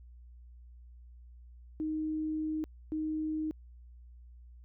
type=tone bursts at uneven times; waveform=sine; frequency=311.1 Hz; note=D#4; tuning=in tune; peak=-31 dBFS; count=2; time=1.8-2.64 / 2.92-3.51 s; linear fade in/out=0 ms; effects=added 60 Hz sine -50 dBFS peak until 4.64 s